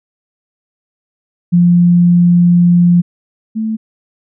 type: tone pair in turn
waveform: sine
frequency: 174.61 / 220 Hz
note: F3 / A3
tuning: 0 / 0 cents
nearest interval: major third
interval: 400 cents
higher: second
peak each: -5 / -14 dBFS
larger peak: first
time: 1.52-3.02 / 3.55-3.77 s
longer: first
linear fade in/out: 20 ms
effects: none